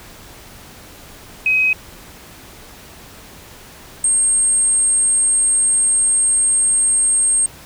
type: tone pair in turn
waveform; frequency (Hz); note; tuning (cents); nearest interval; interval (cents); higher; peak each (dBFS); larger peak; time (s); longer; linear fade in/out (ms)
sine; 2530 / 8510; D#7 / C9; +28 / +28; octave + major sixth; 2100; second; -12; neither; 1.46-1.73 / 4.04-7.46; second; 2
effects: pink hiss -40 dBFS RMS until 7.65 s